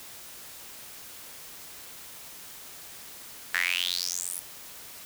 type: tone with high-pass filter sweep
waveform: sawtooth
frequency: 88.8 Hz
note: F2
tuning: 29 cents sharp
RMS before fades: -30 dBFS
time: 3.54-4.4 s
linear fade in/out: 5 ms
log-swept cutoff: 1700 to 11000 Hz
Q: 6.7
effects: white hiss -45 dBFS RMS until 5.05 s